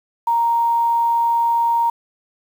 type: tone with quantisation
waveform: sine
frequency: 932.3 Hz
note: A#5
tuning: in tune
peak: -14 dBFS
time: 0.27-1.9 s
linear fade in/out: 5 ms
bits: 7
effects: none